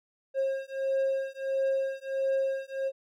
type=beating tone pair; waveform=triangle; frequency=537 / 538.5 Hz; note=C5 / C5; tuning=+45 / +50 cents; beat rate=1.5 Hz; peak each=-28 dBFS; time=0.34-2.92 s; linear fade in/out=50 ms; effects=none